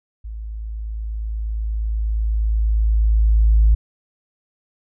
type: tone with level ramp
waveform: sine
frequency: 54.2 Hz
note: A1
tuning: 25 cents flat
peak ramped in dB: -28 to -8 dBFS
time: 0.24-3.75 s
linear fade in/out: 10 ms
effects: tanh soft clip ceiling -6 dBFS